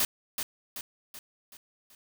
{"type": "noise with echo", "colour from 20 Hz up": "white", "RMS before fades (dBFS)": -26, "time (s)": [0, 0.05], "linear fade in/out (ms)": 2, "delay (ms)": 380, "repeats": 5, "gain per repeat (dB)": -6, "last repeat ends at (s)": 1.95, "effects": []}